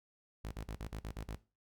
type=tone bursts; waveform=sawtooth; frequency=53.5 Hz; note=A1; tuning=48 cents flat; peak=-36 dBFS; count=8; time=0.44-1.358 s; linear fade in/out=10 ms; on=78 ms; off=42 ms; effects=noise-tail reverb RT60 0.3 s tail -17 dB re dry